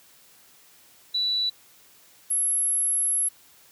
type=tone pair in turn; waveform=sine; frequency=3951 / 11175 Hz; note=B7 / F9; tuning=0 / 0 cents; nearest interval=octave + tritone; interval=1800 cents; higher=second; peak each=-22 / -21 dBFS; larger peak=second; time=1.14-1.5 / 2.3-3.29 s; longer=second; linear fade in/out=10 ms; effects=white hiss -55 dBFS RMS until 3.71 s + high-pass 60 Hz 12 dB/octave